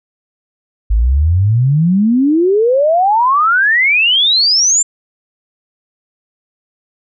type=exponential sweep; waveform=sine; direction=up; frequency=50.3 to 7400 Hz; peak=-8 dBFS; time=0.9-4.83 s; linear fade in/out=10 ms; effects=none